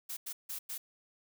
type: noise bursts at uneven times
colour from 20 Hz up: blue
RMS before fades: -40 dBFS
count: 4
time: 0.09-0.17 / 0.26-0.33 / 0.49-0.59 / 0.69-0.78 s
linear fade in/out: 10 ms
effects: none